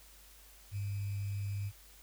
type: tone with sample-and-hold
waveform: sine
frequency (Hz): 100.5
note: G2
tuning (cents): +44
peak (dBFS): -34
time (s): 0.71-1.72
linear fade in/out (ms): 50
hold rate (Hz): 2450
effects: added 50 Hz sine -59 dBFS peak until 2.02 s + white hiss -59 dBFS RMS until 2.02 s